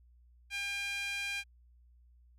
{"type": "tone with high-pass filter", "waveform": "sawtooth", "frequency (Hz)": 802, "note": "G5", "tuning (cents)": 39, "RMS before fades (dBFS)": -37, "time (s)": [0.5, 1.44], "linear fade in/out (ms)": 50, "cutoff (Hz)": 2200, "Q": 3.7, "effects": ["added 60 Hz sine -59 dBFS peak until 2.38 s", "low-pass 11000 Hz 12 dB/octave"]}